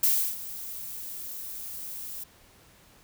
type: noise with ADSR envelope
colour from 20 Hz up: violet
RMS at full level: -21 dBFS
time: 0.03-2.24 s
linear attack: 5 ms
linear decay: 320 ms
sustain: -17 dB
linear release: 8 ms
effects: pink hiss -57 dBFS RMS until 3.03 s